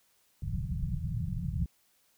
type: low-pass noise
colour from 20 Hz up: white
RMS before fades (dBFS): -33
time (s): 0.42-1.66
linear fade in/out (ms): 2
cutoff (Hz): 180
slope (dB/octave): 96
effects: white hiss -69 dBFS RMS until 2.17 s